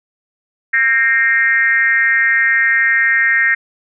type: tone with frequency modulation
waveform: sine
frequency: 1850 Hz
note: A#6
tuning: 14 cents flat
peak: -10 dBFS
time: 0.73-3.55 s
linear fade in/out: 10 ms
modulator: 253 Hz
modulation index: 1
effects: none